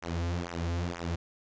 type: tone with flanger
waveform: sawtooth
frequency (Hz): 85.8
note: F2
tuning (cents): -30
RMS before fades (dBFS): -33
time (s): 0.02-1.16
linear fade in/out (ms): 10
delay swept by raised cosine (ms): 0.22 to 5.42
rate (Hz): 2.1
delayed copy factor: -0.95
effects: resampled to 16000 Hz